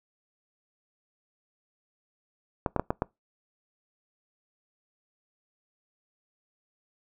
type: clicks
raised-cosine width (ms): 1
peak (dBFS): -11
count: 5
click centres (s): 2.662 / 2.763 / 2.796 / 2.905 / 3.021
effects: noise-tail reverb RT60 0.2 s tail -24 dB re dry